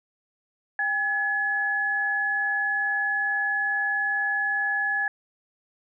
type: tone pair together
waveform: sine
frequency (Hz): 802.3 / 1700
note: G5 / G#6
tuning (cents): +40 / +40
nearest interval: octave + minor second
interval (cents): 1300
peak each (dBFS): -31 / -23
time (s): 0.79-5.08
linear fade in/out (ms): 2
effects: none